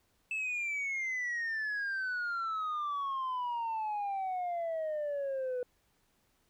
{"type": "exponential sweep", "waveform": "sine", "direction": "down", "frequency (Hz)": [2637, 491], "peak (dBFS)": -30, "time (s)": [0.31, 5.63], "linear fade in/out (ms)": 2, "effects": ["tanh soft clip ceiling -31 dBFS", "pink hiss -73 dBFS RMS until 6.49 s"]}